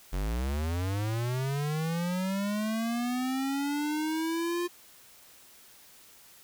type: linear sweep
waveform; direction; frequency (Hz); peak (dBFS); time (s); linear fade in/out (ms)
square; up; 43.65 to 353.4; -29; 0.12-4.68; 20
effects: white hiss -55 dBFS RMS until 6.43 s